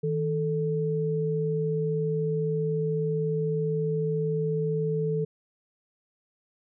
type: tone pair together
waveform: sine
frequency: 158.4 / 439.1 Hz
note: D#3 / A4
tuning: +31 / -4 cents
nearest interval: octave + tritone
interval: 1765 cents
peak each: -27 dBFS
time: 0.03-5.25 s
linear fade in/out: 10 ms
effects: none